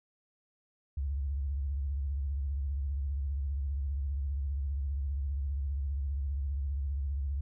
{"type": "tone with vibrato", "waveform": "sine", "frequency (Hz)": 69.5, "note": "C#2", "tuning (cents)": 5, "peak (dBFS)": -30, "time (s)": [0.97, 7.41], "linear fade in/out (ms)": 5, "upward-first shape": "sine", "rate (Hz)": 15, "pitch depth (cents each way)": 120, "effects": []}